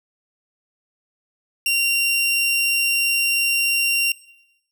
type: tone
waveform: sawtooth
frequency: 2763 Hz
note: F7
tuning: 19 cents flat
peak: -14 dBFS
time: 1.66-4.12 s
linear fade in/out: 2 ms
effects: noise-tail reverb RT60 0.9 s tail -20 dB re dry